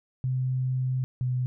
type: tone pair in turn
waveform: sine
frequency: 128.9 / 126.25 Hz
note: C3 / B2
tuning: -26 / +39 cents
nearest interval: unison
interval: 35 cents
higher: first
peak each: -24 dBFS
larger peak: neither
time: 0.24-1.04 / 1.21-1.46 s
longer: first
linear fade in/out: 0 ms
effects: none